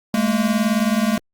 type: beating tone pair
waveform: square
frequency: 207.5 / 226.5 Hz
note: G#3 / A#3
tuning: -1 / -50 cents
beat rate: 19 Hz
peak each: -20 dBFS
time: 0.14-1.18 s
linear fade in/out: 2 ms
effects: Opus 48 kbps